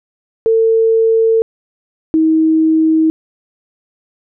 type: tone pair in turn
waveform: sine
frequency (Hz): 450 / 318.2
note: A4 / D#4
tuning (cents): +39 / +39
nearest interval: tritone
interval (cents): 600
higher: first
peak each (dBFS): -8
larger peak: neither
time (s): 0.46-1.42 / 2.14-3.1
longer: neither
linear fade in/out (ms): 0
effects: none